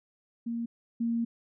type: tone pair in turn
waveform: sine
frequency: 233.1 / 232.2 Hz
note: A#3 / A#3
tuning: 0 / -7 cents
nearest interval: unison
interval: 7 cents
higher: first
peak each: -30 / -26 dBFS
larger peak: second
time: 0.46-0.66 / 1-1.25 s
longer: second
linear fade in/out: 10 ms
effects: none